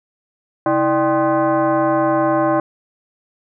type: tone with frequency modulation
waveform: sine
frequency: 135 Hz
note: C#3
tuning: 45 cents flat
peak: -13 dBFS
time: 0.66-2.6 s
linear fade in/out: 2 ms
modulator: 459 Hz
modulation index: 2.1
effects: none